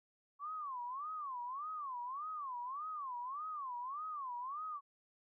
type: tone with vibrato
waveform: sine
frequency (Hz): 1104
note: C#6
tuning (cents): -7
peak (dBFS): -40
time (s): 0.39-4.81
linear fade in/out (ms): 50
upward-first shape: sine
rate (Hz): 1.7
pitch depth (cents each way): 240
effects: none